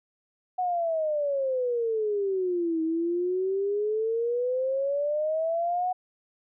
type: exponential two-way sweep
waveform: sine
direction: down then up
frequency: 741 to 318.8 to 741 Hz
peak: -24 dBFS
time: 0.58-5.93 s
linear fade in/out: 10 ms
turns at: 2.82 s
effects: none